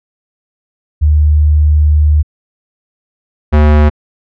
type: tone pair in turn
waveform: sine / square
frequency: 75.4 / 75.08 Hz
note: D2 / D2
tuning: +46 / +39 cents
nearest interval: unison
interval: 7 cents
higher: first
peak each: -5 dBFS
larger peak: neither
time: 1.01-2.23 / 3.52-3.9 s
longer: first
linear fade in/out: 20 ms
effects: low-pass 2000 Hz 12 dB/octave